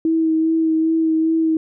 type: tone with vibrato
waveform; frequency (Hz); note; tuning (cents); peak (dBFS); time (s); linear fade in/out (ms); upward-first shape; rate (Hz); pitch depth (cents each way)
sine; 321.6; E4; -43; -14; 0.05-1.57; 2; sine; 2.5; 18
effects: none